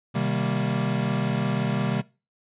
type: chord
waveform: square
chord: C minor seventh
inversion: none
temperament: equal with one note detuned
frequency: 129.83 / 155.56 / 196 / 233.1 Hz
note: C3 / Eb3 / G3 / Bb3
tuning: -13 / 0 / 0 / 0 cents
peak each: -28 / -30 / -29 / -31 dBFS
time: 0.14-2.02 s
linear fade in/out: 20 ms
effects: noise-tail reverb RT60 0.3 s tail -21 dB re dry + resampled to 8000 Hz